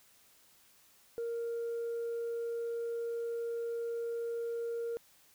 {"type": "tone", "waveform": "sine", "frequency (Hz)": 466.2, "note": "A#4", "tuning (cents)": 0, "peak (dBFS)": -32, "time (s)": [1.18, 4.97], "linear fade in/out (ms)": 0, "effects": ["tanh soft clip ceiling -32 dBFS", "white hiss -64 dBFS RMS until 5.34 s"]}